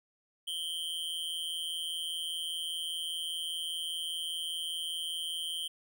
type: tone with amplitude modulation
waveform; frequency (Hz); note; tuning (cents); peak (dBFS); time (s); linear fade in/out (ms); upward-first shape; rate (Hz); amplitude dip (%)
square; 3120; G7; -9; -31; 0.47-5.68; 10; sine; 165; 85
effects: none